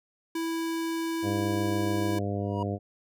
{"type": "tone", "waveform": "square", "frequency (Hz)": 329.1, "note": "E4", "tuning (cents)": -3, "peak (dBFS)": -29, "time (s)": [0.35, 2.19], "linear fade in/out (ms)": 5}
{"type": "harmonic tone", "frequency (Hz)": 100.7, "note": "G2", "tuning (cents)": 47, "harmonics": [1, 2, 3, 4, 5, 6, 7], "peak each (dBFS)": [-31, -34, -36, -37, -38, -39, -39], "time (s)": [1.22, 2.79], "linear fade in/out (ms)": 50}
{"type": "tone with exponential growth", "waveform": "triangle", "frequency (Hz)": 958, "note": "A#5", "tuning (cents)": 47, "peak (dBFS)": -27, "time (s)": [2.35, 2.63], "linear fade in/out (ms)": 5, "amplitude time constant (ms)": 59}
{"effects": []}